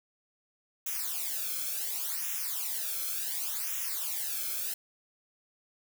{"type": "noise with flanger", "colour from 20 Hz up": "blue", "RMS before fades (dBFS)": -34, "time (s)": [0.86, 4.74], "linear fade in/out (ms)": 5, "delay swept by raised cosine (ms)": [0.22, 1.07], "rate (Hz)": 0.69, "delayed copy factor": -1, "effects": []}